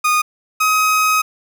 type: tone pair in turn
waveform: 30% pulse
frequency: 1233 / 1264.7 Hz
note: D#6 / D#6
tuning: -16 / +28 cents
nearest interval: unison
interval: 44 cents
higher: second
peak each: -10 dBFS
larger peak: neither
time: 0.04-0.22 / 0.6-1.22 s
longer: second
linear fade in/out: 10 ms
effects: none